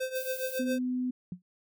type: tone with tremolo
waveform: square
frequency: 518 Hz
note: C5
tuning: 17 cents flat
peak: -29 dBFS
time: 0-0.79 s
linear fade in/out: 10 ms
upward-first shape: triangle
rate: 7.3 Hz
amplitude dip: 85%
type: noise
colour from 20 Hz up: violet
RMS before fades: -41 dBFS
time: 0.15-0.59 s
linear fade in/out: 5 ms
type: tone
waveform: sine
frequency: 251.7 Hz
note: B3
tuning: 33 cents sharp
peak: -28 dBFS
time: 0.59-1.11 s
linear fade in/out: 10 ms
type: tone with exponential decay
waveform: sine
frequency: 179.6 Hz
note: F3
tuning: 49 cents sharp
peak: -31 dBFS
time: 1.32-1.42 s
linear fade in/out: 2 ms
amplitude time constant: 20 ms
effects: none